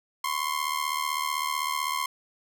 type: ring-modulated tone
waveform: sawtooth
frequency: 1058 Hz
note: C6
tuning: 19 cents sharp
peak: -20 dBFS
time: 0.24-2.06 s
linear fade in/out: 2 ms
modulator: 37.9 Hz
effects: none